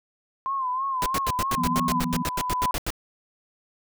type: tone with vibrato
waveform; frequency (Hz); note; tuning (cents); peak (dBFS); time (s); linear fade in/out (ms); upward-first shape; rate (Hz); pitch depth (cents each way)
sine; 1046.5; C6; 0; -24; 0.46-2; 0; sine; 3.1; 85
type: tone with exponential growth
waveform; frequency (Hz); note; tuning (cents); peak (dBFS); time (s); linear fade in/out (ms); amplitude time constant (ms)
sine; 1000; B5; +21; -21; 0.54-2.71; 1; 470
type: noise bursts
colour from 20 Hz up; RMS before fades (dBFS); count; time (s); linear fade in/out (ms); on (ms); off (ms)
pink; -27; 16; 1.02-2.904; 0; 39; 84
type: chord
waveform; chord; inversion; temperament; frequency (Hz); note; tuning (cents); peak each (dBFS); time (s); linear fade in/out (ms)
sine; E suspended second; none; equal; 164.81 / 185 / 246.9; E3 / F#3 / B3; 0 / 0 / 0; -30 / -32 / -27; 1.57-2.23; 10
effects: none